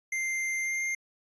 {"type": "tone with pitch glide", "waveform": "square", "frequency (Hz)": [2093, 2110], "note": ["C7", "C7"], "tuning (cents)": [0, 14], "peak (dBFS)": -29, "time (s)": [0.12, 0.95], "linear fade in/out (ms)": 5, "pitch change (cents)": 14, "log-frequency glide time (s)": [0.6, 0.83], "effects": ["resampled to 22050 Hz"]}